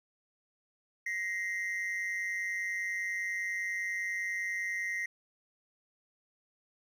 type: tone pair together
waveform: triangle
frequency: 1885 / 2075 Hz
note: A#6 / C7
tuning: +19 / -15 cents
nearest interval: major second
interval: 166 cents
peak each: -33 / -34 dBFS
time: 1.06-5.06 s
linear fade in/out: 5 ms
effects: none